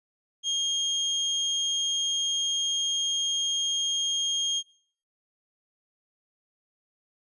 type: tone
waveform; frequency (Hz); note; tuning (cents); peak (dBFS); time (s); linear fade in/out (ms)
35% pulse; 3233; G#7; -47; -23; 0.43-4.63; 50
effects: noise-tail reverb RT60 0.6 s tail -26 dB re dry + resampled to 24000 Hz